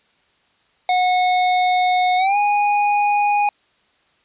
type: tone with pitch glide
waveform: square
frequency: 730 to 824.1 Hz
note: F#5 to G#5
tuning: -24 to -14 cents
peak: -15 dBFS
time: 0.89-3.49 s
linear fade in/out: 2 ms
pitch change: +210 cents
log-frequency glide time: 2.17-2.37 s
effects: white hiss -60 dBFS RMS until 4.24 s + resampled to 8000 Hz